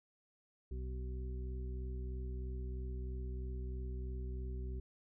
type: harmonic tone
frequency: 63.1 Hz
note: B1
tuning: 38 cents sharp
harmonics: 1 / 2 / 3 / 4 / 6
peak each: -39 / -50 / -56 / -56 / -52 dBFS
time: 0.71-4.8 s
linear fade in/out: 5 ms
effects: none